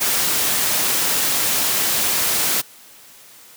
white noise, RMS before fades -19 dBFS, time 0-2.62 s, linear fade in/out 20 ms, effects white hiss -45 dBFS RMS until 3.56 s + high-pass 100 Hz 12 dB/octave

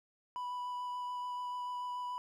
triangle tone with vibrato, 987.8 Hz, B5, in tune, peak -35 dBFS, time 0.36-2.18 s, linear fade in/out 0 ms, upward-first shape sine, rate 6.9 Hz, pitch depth 9 cents each way, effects none

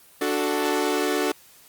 sawtooth chord, D major, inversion none, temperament equal, 293.7 / 370 / 440 Hz, D4 / F#4 / A4, 0 / 0 / 0 cents, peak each -22 dBFS, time 0.21-1.32 s, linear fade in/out 5 ms, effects white hiss -52 dBFS RMS until 1.68 s + Opus 32 kbps

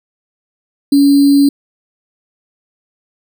sine tone with sample-and-hold, 281.7 Hz, C#4, 28 cents sharp, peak -5 dBFS, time 0.92-1.49 s, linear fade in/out 5 ms, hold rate 4410 Hz, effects none

